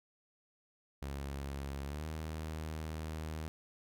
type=tone with pitch glide; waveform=sawtooth; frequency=69.5 to 78.46 Hz; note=C#2 to D#2; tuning=+5 to +15 cents; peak=-35 dBFS; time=1.02-3.48 s; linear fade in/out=0 ms; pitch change=+210 cents; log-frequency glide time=1.85-2.05 s; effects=none